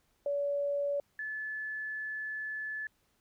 sine tone pair in turn, 570 / 1729.9 Hz, C#5 / A6, +48 / -30 cents, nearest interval octave + perfect fifth, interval 1922 cents, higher second, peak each -29 / -35 dBFS, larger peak first, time 0.26-1 / 1.19-2.87 s, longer second, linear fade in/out 2 ms, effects pink hiss -73 dBFS RMS until 3.2 s

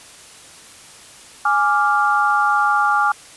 sine chord, D diminished, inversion second, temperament equal, 830.6 / 1174.7 / 1396.9 Hz, Ab5 / D6 / F6, 0 / 0 / 0 cents, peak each -18 dBFS, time 1.45-3.12 s, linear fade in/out 5 ms, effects white hiss -42 dBFS RMS until 3.36 s + resampled to 24000 Hz

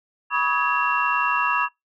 sine tone cluster, 979 / 1130 / 1268 / 1664 / 2732 Hz, B5 / C#6 / D#6 / G#6 / F7, -15 / +33 / +32 / +3 / -39 cents, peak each -25 dBFS, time 0.3-1.69 s, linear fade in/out 50 ms, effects noise-tail reverb RT60 0.2 s tail -26 dB re dry + tanh soft clip ceiling -7 dBFS

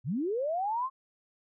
sine linear sweep, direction up, 103.83 to 1085 Hz, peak -28 dBFS, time 0.04-0.9 s, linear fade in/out 50 ms, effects none

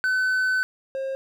triangle tone pair in turn, 1514 / 535.3 Hz, F#6 / C5, +39 / +39 cents, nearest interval octave + tritone, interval 1800 cents, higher first, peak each -18 / -24 dBFS, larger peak first, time 0.04-0.63 / 0.95-1.15 s, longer first, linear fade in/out 0 ms, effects none

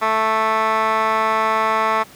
15% pulse tone with band-pass filter, 220 Hz, A3, in tune, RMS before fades -18 dBFS, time 0.01-2.04 s, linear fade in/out 20 ms, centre 1300 Hz, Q 4.9, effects pink hiss -44 dBFS RMS until 2.15 s + high-pass 80 Hz 12 dB/octave

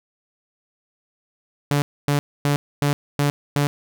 sawtooth tone bursts, 144.1 Hz, D3, 33 cents flat, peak -13 dBFS, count 6, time 1.71-3.67 s, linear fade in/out 0 ms, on 110 ms, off 260 ms, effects none

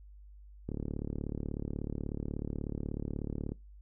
click train, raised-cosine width 3 ms, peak -23 dBFS, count 104, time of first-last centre 0.69-3.52 s, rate 36.4 Hz, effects noise-tail reverb RT60 0.2 s tail -22 dB re dry + added 50 Hz sine -50 dBFS peak until 3.81 s

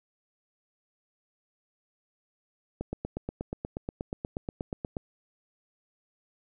click train, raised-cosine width 2 ms, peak -19 dBFS, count 19, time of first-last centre 2.81-4.968 s, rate 8.34 Hz, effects none

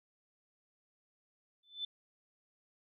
sine tone with exponential growth, 3520 Hz, A7, in tune, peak -33 dBFS, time 1.63-1.85 s, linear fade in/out 5 ms, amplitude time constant 47 ms, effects none

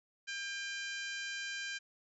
harmonic tone with a mistuned harmonic, 800 Hz, G5, 35 cents sharp, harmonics 2 / 3 / 4 / 5 / 6 / 7 / 8 / 9, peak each -41 / -45 / -47 / -49 / -51 / -52 / -53 / -54 dBFS, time 0.27-1.79 s, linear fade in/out 20 ms, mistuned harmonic 4, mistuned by -47 cents, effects none

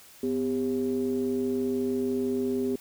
triangle ring-modulated tone, 73 Hz, D2, 10 cents flat, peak -20 dBFS, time 0.23-2.76 s, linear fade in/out 5 ms, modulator 325 Hz, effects white hiss -52 dBFS RMS until 2.8 s

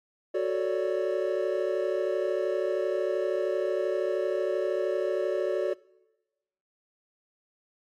triangle chord, D major seventh, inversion first, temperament equal, 370 / 440 / 554.4 / 587.3 Hz, F#4 / A4 / C#5 / D5, 0 / 0 / 0 / 0 cents, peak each -27 / -30 / -30 / -29 dBFS, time 0.34-5.74 s, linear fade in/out 10 ms, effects noise-tail reverb RT60 1.0 s tail -22 dB re dry + AAC 48 kbps

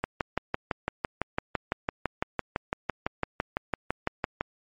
click train, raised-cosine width 0.5 ms, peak -11 dBFS, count 27, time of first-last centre 0.04-4.41 s, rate 5.95 Hz, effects MP3 48 kbps

